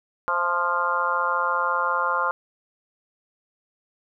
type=harmonic tone with a mistuned harmonic; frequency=174.61 Hz; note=F3; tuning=in tune; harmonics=3 / 4 / 5 / 6 / 7 / 8; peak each=-30 / -36 / -30 / -25 / -27 / -26 dBFS; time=0.28-2.31 s; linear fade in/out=0 ms; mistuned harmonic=4; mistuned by=-42 cents; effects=none